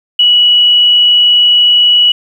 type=tone with frequency modulation; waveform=sine; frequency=2933 Hz; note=F#7; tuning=16 cents flat; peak=-4 dBFS; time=0.19-2.12 s; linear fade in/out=5 ms; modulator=48.2 Hz; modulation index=0.21; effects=7-bit